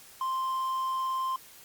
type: tone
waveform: triangle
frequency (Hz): 1047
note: C6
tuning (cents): +1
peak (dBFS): -26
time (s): 0.21-1.36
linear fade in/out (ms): 2
effects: white hiss -52 dBFS RMS until 1.64 s + Opus 48 kbps